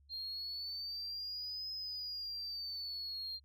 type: exponential two-way sweep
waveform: sine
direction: up then down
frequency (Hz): 4186 to 5100 to 4186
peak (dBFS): -38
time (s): 0.09-3.4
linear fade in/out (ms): 50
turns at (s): 1.72
effects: tanh soft clip ceiling -37 dBFS + added 70 Hz sine -63 dBFS peak until 3.44 s